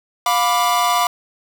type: chord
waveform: 45% pulse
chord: B diminished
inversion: second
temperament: equal with one note detuned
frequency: 708.2 / 987.8 / 1174.7 Hz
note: F5 / B5 / D6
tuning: +24 / 0 / 0 cents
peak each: -19 dBFS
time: 0.26-1.07 s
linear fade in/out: 2 ms
effects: none